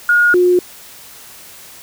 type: tone pair in turn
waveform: sine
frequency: 1435 / 358.8 Hz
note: F6 / F4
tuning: +47 / +47 cents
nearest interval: 2 octaves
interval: 2400 cents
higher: first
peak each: -8 dBFS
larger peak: neither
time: 0.09-0.34 / 0.34-0.59 s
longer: neither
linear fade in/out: 2 ms
effects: white hiss -38 dBFS RMS until 1.82 s